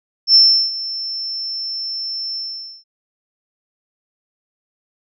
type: tone with ADSR envelope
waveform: sine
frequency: 5350 Hz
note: E8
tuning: 25 cents sharp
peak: -5 dBFS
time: 0.27-2.84 s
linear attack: 76 ms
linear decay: 360 ms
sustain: -17 dB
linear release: 480 ms
effects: none